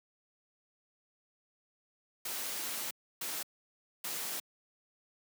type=noise bursts at uneven times; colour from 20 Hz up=white; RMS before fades=-38 dBFS; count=3; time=2.25-2.91 / 3.21-3.43 / 4.04-4.4 s; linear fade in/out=5 ms; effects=high-pass 200 Hz 12 dB/octave